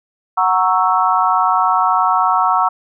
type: chord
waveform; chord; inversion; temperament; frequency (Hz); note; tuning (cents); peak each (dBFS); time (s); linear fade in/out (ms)
sine; F# dominant seventh; none; equal; 740 / 932.3 / 1108.7 / 1318.5; F#5 / A#5 / C#6 / E6; 0 / 0 / 0 / 0; -17; 0.37-2.69; 10
effects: none